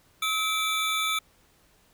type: tone cluster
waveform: square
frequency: 1285 / 2321 / 3533 Hz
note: E6 / D7 / A7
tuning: -45 / -21 / +6 cents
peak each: -30 dBFS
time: 0.22-1.19 s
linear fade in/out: 5 ms
effects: pink hiss -62 dBFS RMS until 1.93 s